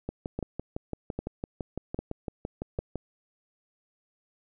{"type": "two click trains", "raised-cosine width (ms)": 2, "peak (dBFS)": [-18, -19], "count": [4, 18], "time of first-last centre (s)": [[0.39, 2.79], [0.09, 2.957]], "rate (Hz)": [1.25, 5.93], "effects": []}